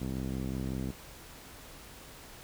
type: tone with low-pass filter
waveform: 5% pulse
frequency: 65.4 Hz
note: C2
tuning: in tune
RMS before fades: -35 dBFS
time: 0-0.92 s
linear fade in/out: 20 ms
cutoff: 230 Hz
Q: 1.2
effects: pink hiss -50 dBFS RMS until 2.43 s